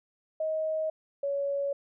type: tone pair in turn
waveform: sine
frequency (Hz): 630 / 561.3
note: D#5 / C#5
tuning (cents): +21 / +22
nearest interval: major second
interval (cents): 199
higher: first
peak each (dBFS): -27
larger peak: neither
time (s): 0.4-0.9 / 1.23-1.73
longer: neither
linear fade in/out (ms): 5
effects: none